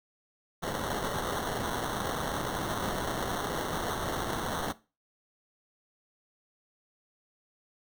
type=noise with sample-and-hold; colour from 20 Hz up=white; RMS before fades=-33 dBFS; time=0.62-4.73 s; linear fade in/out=20 ms; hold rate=2450 Hz; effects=noise-tail reverb RT60 0.3 s tail -18 dB re dry